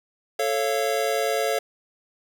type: chord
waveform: square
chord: A augmented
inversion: none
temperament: just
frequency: 440 / 550 / 687.5 Hz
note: A4 / C#5 / E#5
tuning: 0 / -14 / -27 cents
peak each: -27 dBFS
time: 0.39-1.59 s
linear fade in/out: 5 ms
effects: none